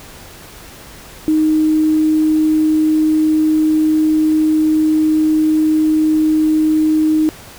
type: tone with quantisation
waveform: sine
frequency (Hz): 311.1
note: D#4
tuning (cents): 0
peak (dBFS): -10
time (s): 1.28-7.29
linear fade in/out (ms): 0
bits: 6
effects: pink hiss -37 dBFS RMS until 7.58 s